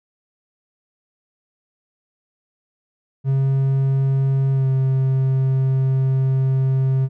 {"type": "tone with pitch glide", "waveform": "triangle", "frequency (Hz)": [135.2, 132.72], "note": ["C#3", "C3"], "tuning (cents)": [-43, 25], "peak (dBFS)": -13, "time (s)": [3.24, 7.09], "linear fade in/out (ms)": 50, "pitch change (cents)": -32, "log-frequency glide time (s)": [4.52, 4.67], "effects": []}